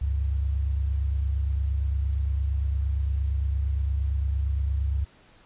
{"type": "tone pair together", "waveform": "sine", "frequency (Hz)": [69.3, 98], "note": ["C#2", "G2"], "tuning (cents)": [0, 0], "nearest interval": "tritone", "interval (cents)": 600, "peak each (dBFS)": [-23, -32], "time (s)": [0.01, 5.05], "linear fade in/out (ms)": 10, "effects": ["pink hiss -56 dBFS RMS until 5.45 s", "resampled to 8000 Hz"]}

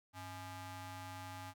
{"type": "ring-modulated tone", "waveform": "sawtooth", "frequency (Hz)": 370, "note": "F#4", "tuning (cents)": 0, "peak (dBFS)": -39, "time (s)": [0.13, 1.54], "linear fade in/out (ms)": 50, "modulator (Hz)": 469, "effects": []}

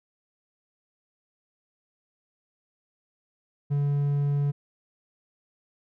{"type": "tone", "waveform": "triangle", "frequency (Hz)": 143.1, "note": "D3", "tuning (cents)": -45, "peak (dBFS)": -20, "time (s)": [3.7, 4.52], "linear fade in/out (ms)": 20, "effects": []}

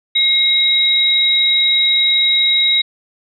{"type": "tone pair together", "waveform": "sine", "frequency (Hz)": [2143, 3818], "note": ["C7", "A#7"], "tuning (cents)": [41, 41], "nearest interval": "minor seventh", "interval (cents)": 1000, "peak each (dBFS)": [-19, -11], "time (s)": [0.15, 2.82], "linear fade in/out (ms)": 10, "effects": []}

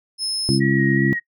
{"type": "tone", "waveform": "35% pulse", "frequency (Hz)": 5190, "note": "E8", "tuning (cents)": -28, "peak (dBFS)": -19, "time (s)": [0.18, 0.6], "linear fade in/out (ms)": 50}
{"type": "harmonic tone", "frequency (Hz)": 67.7, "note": "C#2", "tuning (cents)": -40, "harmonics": [2, 3, 4, 5], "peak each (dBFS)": [-19, -21, -22, -21], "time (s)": [0.49, 1.13], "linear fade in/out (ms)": 0}
{"type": "tone with vibrato", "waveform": "sine", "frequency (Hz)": 1900, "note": "A#6", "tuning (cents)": 33, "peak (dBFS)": -23, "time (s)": [0.6, 1.2], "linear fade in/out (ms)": 20, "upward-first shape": "square", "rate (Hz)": 2.7, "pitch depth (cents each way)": 15}
{"effects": ["noise-tail reverb RT60 0.1 s tail -17 dB re dry"]}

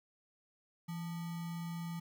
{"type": "tone with sample-and-hold", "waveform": "sine", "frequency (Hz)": 168, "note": "E3", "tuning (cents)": 33, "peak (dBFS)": -38, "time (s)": [0.88, 2], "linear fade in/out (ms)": 10, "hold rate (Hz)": 1050, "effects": []}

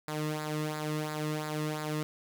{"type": "tone with flanger", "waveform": "sawtooth", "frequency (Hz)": 152.9, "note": "D#3", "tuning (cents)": -30, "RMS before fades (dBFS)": -34, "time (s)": [0.08, 2.03], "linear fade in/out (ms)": 0, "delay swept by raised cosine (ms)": [0.33, 1.33], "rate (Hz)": 2.9, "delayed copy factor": -0.65, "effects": ["10-bit"]}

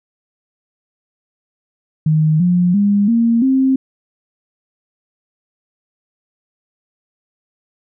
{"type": "tone with pitch steps", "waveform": "sine", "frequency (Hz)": [155.56, 177.66, 202.9, 231.7, 264.7], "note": ["D#3", "F3", "G#3", "A#3", "C4"], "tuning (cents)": [0, 30, -40, -10, 20], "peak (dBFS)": -10, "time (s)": [2.06, 3.76], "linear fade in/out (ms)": 5, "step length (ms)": 340, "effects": []}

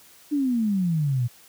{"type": "exponential sweep", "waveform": "sine", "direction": "down", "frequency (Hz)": [302, 116.54], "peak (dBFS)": -20, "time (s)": [0.31, 1.28], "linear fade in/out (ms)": 20, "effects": ["white hiss -52 dBFS RMS until 1.48 s", "high-pass 60 Hz 12 dB/octave"]}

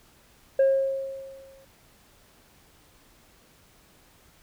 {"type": "tone with exponential decay", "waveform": "sine", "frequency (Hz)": 540, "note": "C#5", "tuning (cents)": -45, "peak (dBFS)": -13, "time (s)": [0.59, 1.65], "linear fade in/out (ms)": 5, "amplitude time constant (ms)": 230, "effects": ["tanh soft clip ceiling -15 dBFS", "pink hiss -58 dBFS RMS until 4.42 s"]}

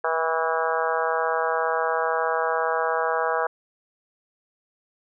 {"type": "harmonic tone with a mistuned harmonic", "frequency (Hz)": 162.1, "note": "E3", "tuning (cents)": -29, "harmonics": [3, 4, 5, 6, 7, 8, 9, 10], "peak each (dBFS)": [-27, -28, -29, -30, -30, -31, -32, -32], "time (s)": [0.04, 3.47], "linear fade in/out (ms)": 5, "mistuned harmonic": 6, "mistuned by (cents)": 23, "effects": []}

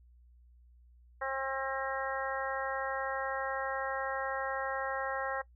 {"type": "harmonic tone", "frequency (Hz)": 268, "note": "C4", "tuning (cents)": 42, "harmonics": [2, 3, 4, 5, 6, 7], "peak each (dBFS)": [-37, -39, -40, -41, -42, -42], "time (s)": [1.21, 5.42], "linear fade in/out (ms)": 10, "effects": ["noise-tail reverb RT60 0.1 s tail -19 dB re dry", "added 60 Hz sine -57 dBFS peak until 5.55 s"]}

